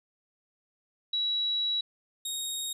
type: tone pair in turn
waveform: sine / 20% pulse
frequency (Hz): 3900 / 3744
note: B7 / A#7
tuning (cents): -23 / +7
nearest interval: minor second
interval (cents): 70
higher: first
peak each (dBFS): -26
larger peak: neither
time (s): 1.13-1.81 / 2.25-2.73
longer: first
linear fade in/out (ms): 5
effects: none